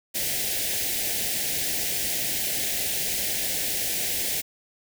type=band-stop noise; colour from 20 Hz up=white; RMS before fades=-27 dBFS; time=0.14-4.42 s; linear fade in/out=20 ms; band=780 to 1700 Hz; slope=48 dB/octave; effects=none